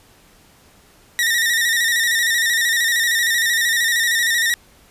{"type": "tone with vibrato", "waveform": "sawtooth", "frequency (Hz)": 1864.7, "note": "A#6", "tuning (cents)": 0, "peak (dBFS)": -12, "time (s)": [1.19, 4.54], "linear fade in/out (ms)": 0, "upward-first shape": "square", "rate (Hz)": 13, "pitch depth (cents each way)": 50, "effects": ["pink hiss -51 dBFS RMS until 4.9 s", "resampled to 32000 Hz"]}